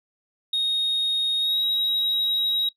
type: tone with pitch glide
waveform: sine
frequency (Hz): 3729 to 3823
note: A#7 to A#7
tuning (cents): 0 to +43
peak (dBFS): -18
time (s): 0.53-2.69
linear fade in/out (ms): 5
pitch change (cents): +43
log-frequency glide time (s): 1.39-1.6
effects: noise-tail reverb RT60 0.1 s tail -20 dB re dry + tanh soft clip ceiling -19 dBFS